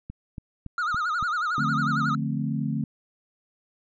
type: click train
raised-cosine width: 5 ms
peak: -23 dBFS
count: 5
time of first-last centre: 0.1-1.227 s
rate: 3.55 Hz
type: tone with vibrato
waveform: triangle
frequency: 1330 Hz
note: E6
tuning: 15 cents sharp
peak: -22 dBFS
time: 0.78-2.15 s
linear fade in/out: 2 ms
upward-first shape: sine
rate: 11 Hz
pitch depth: 160 cents each way
type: chord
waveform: sine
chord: D minor seventh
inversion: none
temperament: equal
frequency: 146.83 / 174.61 / 220 / 261.6 Hz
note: D3 / F3 / A3 / C4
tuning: 0 / 0 / 0 / 0 cents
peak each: -28 / -34 / -29 / -32 dBFS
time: 1.58-2.84 s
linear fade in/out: 2 ms
effects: resampled to 16000 Hz